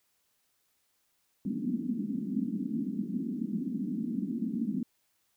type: band-pass noise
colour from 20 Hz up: white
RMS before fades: -33 dBFS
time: 1.45-4.83 s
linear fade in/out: 2 ms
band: 190 to 270 Hz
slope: 48 dB/octave
effects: white hiss -74 dBFS RMS until 5.36 s